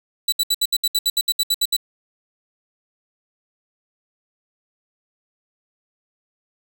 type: tone bursts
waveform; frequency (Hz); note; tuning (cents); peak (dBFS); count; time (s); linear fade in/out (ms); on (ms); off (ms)
sawtooth; 3951; B7; 0; -13; 14; 0.28-1.766; 5; 43; 68
effects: none